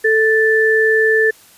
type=tone pair together; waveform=sine; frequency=440 / 1760 Hz; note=A4 / A6; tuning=0 / 0 cents; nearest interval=2 octaves; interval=2400 cents; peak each=-13 dBFS; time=0.04-1.31 s; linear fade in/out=10 ms; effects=white hiss -46 dBFS RMS until 1.57 s + resampled to 32000 Hz